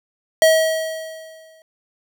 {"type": "tone with exponential decay", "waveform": "square", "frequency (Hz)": 640, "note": "D#5", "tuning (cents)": 49, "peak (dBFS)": -9, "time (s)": [0.42, 1.62], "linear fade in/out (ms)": 1, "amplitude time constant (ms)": 260, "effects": []}